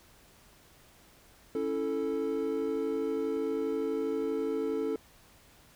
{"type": "chord", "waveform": "triangle", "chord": "A major", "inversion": "first", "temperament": "equal", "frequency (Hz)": [277.2, 329.6, 440], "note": ["C#4", "E4", "A4"], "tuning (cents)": [0, 0, 0], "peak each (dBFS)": [-33, -34, -29], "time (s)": [1.55, 4.96], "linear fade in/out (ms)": 2, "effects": ["pink hiss -59 dBFS RMS until 5.75 s"]}